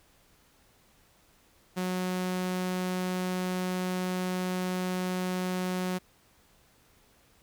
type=tone; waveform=sawtooth; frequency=183.1 Hz; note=F#3; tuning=18 cents flat; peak=-25 dBFS; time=1.76-5.99 s; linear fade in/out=20 ms; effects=pink hiss -63 dBFS RMS until 7.42 s